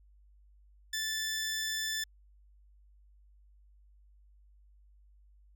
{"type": "tone", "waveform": "15% pulse", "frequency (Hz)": 1756, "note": "A6", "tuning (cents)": -4, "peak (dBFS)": -26, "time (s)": [0.93, 2.04], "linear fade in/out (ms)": 5, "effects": ["added 50 Hz sine -58 dBFS peak until 5.55 s"]}